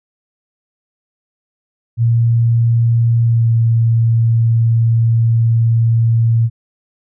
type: tone with pitch glide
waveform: sine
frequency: 116.54 to 114.87 Hz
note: A#2 to A#2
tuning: 0 to -25 cents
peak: -9 dBFS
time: 1.97-6.5 s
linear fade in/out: 50 ms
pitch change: -25 cents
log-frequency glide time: 3.23-3.5 s
effects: none